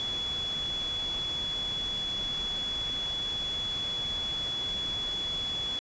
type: tone in noise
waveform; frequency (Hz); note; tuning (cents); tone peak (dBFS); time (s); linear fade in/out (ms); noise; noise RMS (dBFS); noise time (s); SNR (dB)
sine; 3395; G#7; +37; -30; 0-5.79; 0; pink; -41; 0-5.79; +8
effects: resampled to 16000 Hz